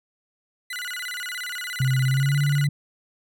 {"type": "tone with vibrato", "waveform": "30% pulse", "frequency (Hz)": 1708, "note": "G#6", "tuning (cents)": 48, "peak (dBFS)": -27, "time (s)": [0.7, 2.67], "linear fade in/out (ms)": 5, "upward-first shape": "square", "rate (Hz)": 17, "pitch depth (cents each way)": 280}
{"type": "tone with pitch glide", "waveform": "sine", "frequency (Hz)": [130.81, 143.48], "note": ["C3", "D3"], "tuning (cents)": [0, -40], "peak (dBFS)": -18, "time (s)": [1.8, 2.69], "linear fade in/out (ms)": 5, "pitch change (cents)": 160, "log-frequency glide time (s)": [2.07, 2.37]}
{"effects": []}